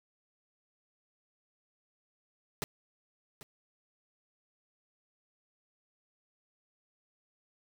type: noise with echo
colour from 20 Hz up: pink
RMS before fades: -35 dBFS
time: 2.62-2.64 s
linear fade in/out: 0 ms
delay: 790 ms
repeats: 1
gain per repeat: -14 dB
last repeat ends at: 3.43 s
effects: none